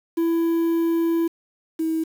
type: tone pair in turn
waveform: triangle / sine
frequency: 332.7 / 321.6 Hz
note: E4 / E4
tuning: +16 / -43 cents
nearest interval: minor second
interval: 59 cents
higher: first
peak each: -16 / -20 dBFS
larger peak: first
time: 0.17-1.28 / 1.79-2.04 s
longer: first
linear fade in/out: 10 ms
effects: 7-bit